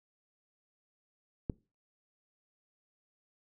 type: click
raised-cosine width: 3 ms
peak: -19 dBFS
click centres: 1.498 s
effects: noise-tail reverb RT60 0.3 s tail -23 dB re dry